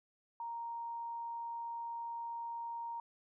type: tone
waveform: sine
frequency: 932.3 Hz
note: A#5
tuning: in tune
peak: -39 dBFS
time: 0.4-3 s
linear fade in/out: 2 ms
effects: none